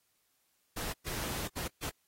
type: noise bursts at uneven times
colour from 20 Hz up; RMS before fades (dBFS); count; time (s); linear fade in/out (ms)
pink; -38; 4; 0.76-0.93 / 1.06-1.48 / 1.56-1.68 / 1.82-1.9; 10
effects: white hiss -75 dBFS RMS until 2.07 s + AAC 48 kbps